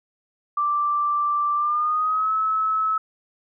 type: tone with pitch glide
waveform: sine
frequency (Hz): 1174.7 to 1295.9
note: D6 to E6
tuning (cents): 0 to -30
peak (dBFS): -19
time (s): 0.57-2.98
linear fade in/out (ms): 5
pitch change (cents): +170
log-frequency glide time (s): 1.55-2.32
effects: none